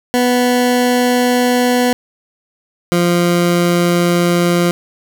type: tone pair in turn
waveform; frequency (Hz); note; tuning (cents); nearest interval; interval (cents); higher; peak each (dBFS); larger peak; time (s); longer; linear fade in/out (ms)
20% pulse; 246.9 / 174.03; B3 / F3; 0 / -6; tritone; 606; first; -6; neither; 0.14-1.93 / 2.92-4.71; neither; 0
effects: none